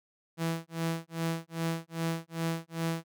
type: tone with tremolo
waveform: sawtooth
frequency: 164.81 Hz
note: E3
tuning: in tune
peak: -24 dBFS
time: 0.37-3.04 s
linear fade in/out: 50 ms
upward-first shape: sine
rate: 2.5 Hz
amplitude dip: 100%
effects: none